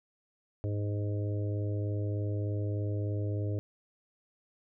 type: harmonic tone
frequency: 103.3 Hz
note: G#2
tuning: 9 cents flat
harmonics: 1 / 3 / 4 / 5 / 6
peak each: -30 / -40 / -42 / -44 / -46 dBFS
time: 0.64-3.59 s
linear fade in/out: 0 ms
effects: none